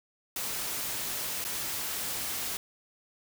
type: noise with dropouts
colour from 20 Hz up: white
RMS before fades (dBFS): -34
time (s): 0.36-2.57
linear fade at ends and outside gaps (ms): 2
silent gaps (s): 1.442-1.449
effects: none